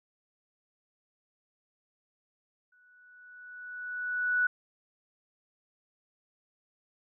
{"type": "tone with exponential growth", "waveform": "sine", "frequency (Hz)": 1477, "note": "F#6", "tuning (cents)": -3, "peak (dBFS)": -22, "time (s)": [2.72, 4.47], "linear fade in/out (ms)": 5, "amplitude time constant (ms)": 380, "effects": []}